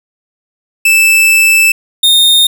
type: tone pair in turn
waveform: 45% pulse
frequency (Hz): 2637 / 3667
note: E7 / A#7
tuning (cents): 0 / -29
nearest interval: tritone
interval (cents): 571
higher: second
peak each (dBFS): -5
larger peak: neither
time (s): 0.85-1.72 / 2.03-2.47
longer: first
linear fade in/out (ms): 5
effects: none